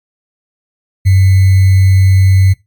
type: tone with sample-and-hold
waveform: sine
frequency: 95.1 Hz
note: F#2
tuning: 48 cents sharp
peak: -4 dBFS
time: 1.05-2.54 s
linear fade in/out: 20 ms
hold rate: 2100 Hz
effects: noise-tail reverb RT60 0.2 s tail -19 dB re dry + MP3 96 kbps